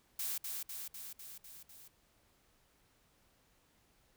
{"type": "noise with echo", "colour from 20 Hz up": "blue", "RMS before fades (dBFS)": -38, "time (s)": [0.19, 0.38], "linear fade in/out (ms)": 5, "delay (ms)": 250, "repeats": 6, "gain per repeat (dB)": -3, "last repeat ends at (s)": 1.88, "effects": ["pink hiss -71 dBFS RMS until 4.16 s"]}